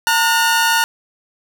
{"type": "tone pair together", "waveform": "sawtooth", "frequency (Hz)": [909.7, 1444], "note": ["A#5", "F#6"], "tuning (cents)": [-43, -43], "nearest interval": "minor sixth", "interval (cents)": 800, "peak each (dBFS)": -12, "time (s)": [0.07, 0.84], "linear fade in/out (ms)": 0, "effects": []}